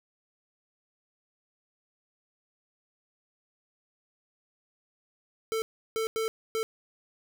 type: tone bursts at uneven times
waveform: square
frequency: 444.9 Hz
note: A4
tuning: 19 cents sharp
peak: -28 dBFS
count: 4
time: 5.52-5.62 / 5.96-6.07 / 6.16-6.28 / 6.55-6.63 s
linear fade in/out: 0 ms
effects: none